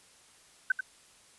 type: tone with echo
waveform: sine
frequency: 1529 Hz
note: G6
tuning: 44 cents flat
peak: -21 dBFS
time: 0.7-0.72 s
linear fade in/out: 5 ms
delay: 88 ms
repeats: 1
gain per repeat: -8 dB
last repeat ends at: 0.808 s
effects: white hiss -59 dBFS RMS until 1.38 s + resampled to 24000 Hz